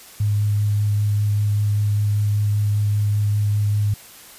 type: tone with vibrato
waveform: sine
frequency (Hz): 103.83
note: G#2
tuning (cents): 0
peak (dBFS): -16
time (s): 0.2-3.94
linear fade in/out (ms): 5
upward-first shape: sine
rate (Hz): 5.1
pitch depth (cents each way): 10
effects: white hiss -43 dBFS RMS until 4.38 s + resampled to 32000 Hz